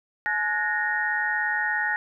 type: tone cluster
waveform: sine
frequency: 849 / 1459 / 1697 / 1854 Hz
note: G#5 / F#6 / G#6 / A#6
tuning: +38 / -25 / +37 / -10 cents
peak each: -30 / -29 / -33 / -25 dBFS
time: 0.26-1.96 s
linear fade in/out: 0 ms
effects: none